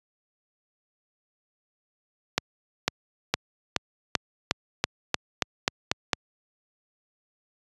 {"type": "accelerating click train", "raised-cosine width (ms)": 0.2, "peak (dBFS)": -3, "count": 12, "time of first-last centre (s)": [2.38, 6.132], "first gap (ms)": 500, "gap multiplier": 0.92, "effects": ["high-pass 80 Hz 12 dB/octave", "resampled to 24000 Hz"]}